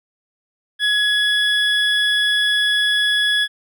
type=tone pair together; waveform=triangle; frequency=1679 / 3381 Hz; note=G#6 / G#7; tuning=+18 / +30 cents; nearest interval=octave; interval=1212 cents; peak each=-16 dBFS; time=0.79-3.48 s; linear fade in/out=50 ms; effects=none